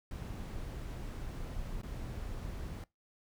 brown noise with dropouts, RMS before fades -41 dBFS, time 0.11-2.84 s, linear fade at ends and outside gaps 2 ms, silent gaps 1.817-1.832 s, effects noise-tail reverb RT60 0.2 s tail -22 dB re dry

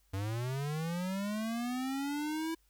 square linear sweep, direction up, 93.7 to 329.6 Hz, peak -34 dBFS, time 0.13-2.55 s, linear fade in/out 10 ms, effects added 50 Hz sine -68 dBFS peak until 2.69 s + white hiss -73 dBFS RMS until 2.69 s

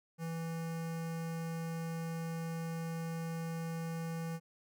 square tone with notch filter, 164.81 Hz, E3, in tune, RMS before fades -39 dBFS, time 0.18-4.4 s, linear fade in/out 50 ms, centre 3600 Hz, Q 1.8, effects none

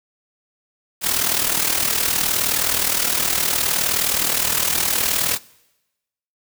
white noise with amplitude modulation, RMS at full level -17 dBFS, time 1.01-5.39 s, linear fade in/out 50 ms, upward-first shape sine, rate 39.3 Hz, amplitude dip 65%, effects noise-tail reverb RT60 1.0 s tail -23 dB re dry

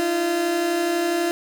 30% pulse tone pair together, 311.1 / 343.2 Hz, D#4 / F4, 0 / -30 cents, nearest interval major second, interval 170 cents, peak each -26 / -18 dBFS, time 0-1.31 s, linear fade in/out 0 ms, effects none

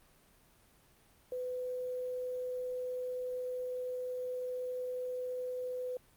sine tone with quantisation, 502 Hz, B4, 28 cents sharp, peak -35 dBFS, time 1.32-5.97 s, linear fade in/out 2 ms, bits 10, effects pink hiss -65 dBFS RMS until 6.16 s + Opus 32 kbps

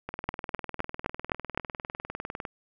two click trains, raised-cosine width 0.5 ms, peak -19 / -12 dBFS, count 48 / 6, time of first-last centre 0.09-2.452 / 0.29-1.575 s, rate 19.9 / 3.89 Hz, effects none

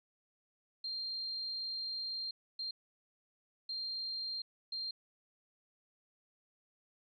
sine tone bursts at uneven times, 4186 Hz, C8, in tune, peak -37 dBFS, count 4, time 0.84-2.31 / 2.59-2.71 / 3.69-4.42 / 4.72-4.91 s, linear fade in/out 5 ms, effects none

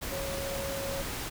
sine tone in noise, 550 Hz, C#5, 14 cents flat, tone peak -35 dBFS, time 0.11-1.03 s, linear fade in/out 20 ms, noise pink, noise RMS -36 dBFS, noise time 0.01-1.3 s, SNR -2 dB, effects none

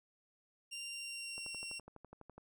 20% pulse tone with pitch glide, 2779 to 2741 Hz, F7 to F7, -9 to -33 cents, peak -37 dBFS, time 0.71-1.8 s, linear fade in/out 20 ms, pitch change -24 cents, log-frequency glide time 0.83-1.52 s
click train, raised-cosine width 1 ms, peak -38 dBFS, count 13, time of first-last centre 1.38-2.38 s, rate 12 Hz
effects none

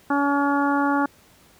harmonic tone, 283.3 Hz, C#4, 38 cents sharp, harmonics 1 / 2 / 3 / 4 / 5 / 6, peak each -21 / -30 / -24 / -27 / -27 / -36 dBFS, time 0.1-1.06 s, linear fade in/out 5 ms, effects pink hiss -54 dBFS RMS until 1.59 s + high-pass 60 Hz 12 dB/octave

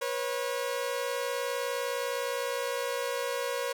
sawtooth tone pair together, 485.3 / 545 Hz, B4 / C#5, -30 / -29 cents, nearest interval major second, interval 201 cents, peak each -29 / -29 dBFS, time 0.01-3.73 s, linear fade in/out 10 ms, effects none

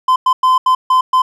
triangle tone bursts at uneven times, 1027 Hz, C6, 33 cents flat, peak -6 dBFS, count 6, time 0.08-0.16 / 0.26-0.33 / 0.43-0.58 / 0.66-0.75 / 0.9-1.01 / 1.13-1.22 s, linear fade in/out 5 ms, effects none

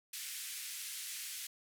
white band-pass noise, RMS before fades -44 dBFS, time 0.13-1.47 s, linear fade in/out 5 ms, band 1800 to 13000 Hz, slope 24 dB/octave, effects none

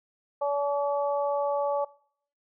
harmonic tone, 285.4 Hz, D4, 49 cents flat, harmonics 2 / 3 / 4, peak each -26 / -30 / -35 dBFS, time 0.41-1.85 s, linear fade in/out 10 ms, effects noise-tail reverb RT60 0.6 s tail -22 dB re dry

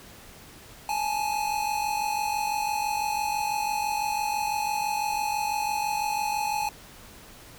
square tone pair together, 834 / 880 Hz, G#5 / A5, +7 / 0 cents, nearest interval minor second, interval 93 cents, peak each -28 / -31 dBFS, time 0.89-6.69 s, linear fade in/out 2 ms, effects pink hiss -48 dBFS RMS until 7.58 s

